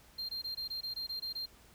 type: tone bursts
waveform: triangle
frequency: 4186 Hz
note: C8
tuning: in tune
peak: -35 dBFS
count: 10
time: 0.18-1.46 s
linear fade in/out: 10 ms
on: 110 ms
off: 20 ms
effects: added 60 Hz sine -66 dBFS peak until 1.74 s + pink hiss -61 dBFS RMS until 1.74 s